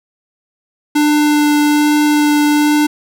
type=tone with vibrato; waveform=square; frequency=296.9 Hz; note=D4; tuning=19 cents sharp; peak=-10 dBFS; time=0.95-2.87 s; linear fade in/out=10 ms; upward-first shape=sine; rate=1.2 Hz; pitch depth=8 cents each way; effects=none